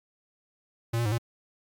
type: tone with pitch steps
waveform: square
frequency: 115.8 / 118.3 / 105 / 117.2 Hz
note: A#2 / A#2 / G#2 / A#2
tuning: -11 / +26 / +19 / +10 cents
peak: -25 dBFS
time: 0.93-1.182 s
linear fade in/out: 10 ms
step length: 63 ms
effects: MP3 96 kbps